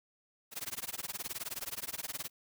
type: noise with tremolo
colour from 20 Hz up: white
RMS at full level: -37 dBFS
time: 0.51-2.3 s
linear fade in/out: 50 ms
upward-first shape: sine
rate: 19 Hz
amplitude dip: 100%
effects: none